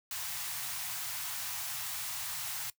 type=band-stop noise; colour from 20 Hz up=white; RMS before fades=-38 dBFS; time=0.11-2.7 s; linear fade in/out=2 ms; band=160 to 690 Hz; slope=48 dB/octave; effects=noise-tail reverb RT60 0.1 s tail -19 dB re dry + high-pass 80 Hz 12 dB/octave